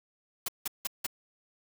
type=noise bursts; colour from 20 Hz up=white; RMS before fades=-32 dBFS; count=4; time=0.46-1.066 s; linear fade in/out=5 ms; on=24 ms; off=170 ms; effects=none